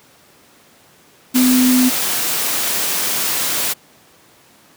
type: tone in noise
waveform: sine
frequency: 253.4 Hz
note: B3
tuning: 45 cents sharp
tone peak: -10 dBFS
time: 1.34-1.9 s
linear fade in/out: 20 ms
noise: white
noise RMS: -19 dBFS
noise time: 1.34-3.74 s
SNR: +6 dB
effects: pink hiss -49 dBFS RMS until 4.76 s + high-pass 150 Hz 12 dB/octave